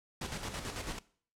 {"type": "noise with tremolo", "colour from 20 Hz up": "pink", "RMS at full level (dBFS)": -38, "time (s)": [0.21, 0.99], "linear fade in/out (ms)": 5, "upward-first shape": "square", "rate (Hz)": 9.1, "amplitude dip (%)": 50, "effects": ["noise-tail reverb RT60 0.5 s tail -20 dB re dry", "low-pass 9000 Hz 12 dB/octave"]}